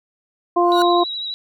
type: harmonic tone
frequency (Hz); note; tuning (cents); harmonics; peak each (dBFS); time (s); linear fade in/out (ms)
349.2; F4; 0; 1 / 2 / 3; -16 / -17 / -18; 0.56-1.04; 10
type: tone with exponential growth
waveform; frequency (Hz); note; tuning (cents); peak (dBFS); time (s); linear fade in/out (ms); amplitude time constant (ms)
45% pulse; 1443; F#6; -44; -21; 0.6-0.82; 0; 46
type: tone with vibrato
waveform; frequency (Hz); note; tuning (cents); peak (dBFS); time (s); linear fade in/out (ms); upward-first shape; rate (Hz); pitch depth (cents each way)
sine; 3875; B7; -34; -24; 0.72-1.34; 0; sine; 12; 31
effects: none